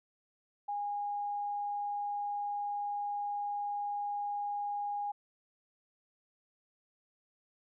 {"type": "tone", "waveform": "sine", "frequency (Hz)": 819, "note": "G#5", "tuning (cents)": -24, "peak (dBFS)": -33, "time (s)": [0.68, 5.12], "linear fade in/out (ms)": 10, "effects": []}